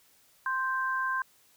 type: tone pair together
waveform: sine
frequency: 1046.5 / 1568 Hz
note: C6 / G6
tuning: 0 / 0 cents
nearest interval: perfect fifth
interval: 700 cents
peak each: -30 / -30 dBFS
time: 0.46-1.22 s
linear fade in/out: 2 ms
effects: white hiss -63 dBFS RMS until 1.56 s